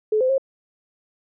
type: tone with pitch steps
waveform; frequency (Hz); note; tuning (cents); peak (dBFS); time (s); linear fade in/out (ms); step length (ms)
sine; 430.2 / 515 / 537; A4 / C5 / C5; -39 / -28 / +45; -16; 0.12-0.381; 5; 87
effects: none